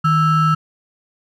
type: ring-modulated tone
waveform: triangle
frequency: 737 Hz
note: F#5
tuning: 7 cents flat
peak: -7 dBFS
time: 0.04-0.55 s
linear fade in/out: 10 ms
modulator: 581 Hz
effects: none